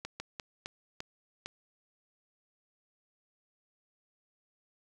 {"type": "slowing click train", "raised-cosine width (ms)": 0.2, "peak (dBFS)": -21, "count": 6, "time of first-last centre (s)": [0.05, 1.46], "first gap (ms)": 150, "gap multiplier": 1.32, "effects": []}